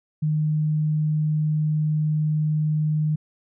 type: tone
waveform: sine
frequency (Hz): 153.3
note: D#3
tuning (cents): -25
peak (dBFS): -19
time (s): 0.22-3.16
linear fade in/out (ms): 10
effects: none